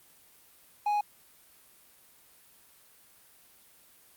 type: tone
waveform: triangle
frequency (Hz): 830.6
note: G#5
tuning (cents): 0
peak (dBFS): -23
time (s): 0.86-1.01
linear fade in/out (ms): 5
effects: white hiss -59 dBFS RMS until 4.16 s + Opus 32 kbps